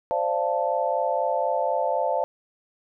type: chord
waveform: sine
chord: D minor seventh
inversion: third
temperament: equal with one note detuned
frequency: 523.3 / 587.3 / 687.6 / 880 Hz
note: C5 / D5 / F5 / A5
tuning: 0 / 0 / -27 / 0 cents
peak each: -27 dBFS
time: 0.11-2.24 s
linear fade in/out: 0 ms
effects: none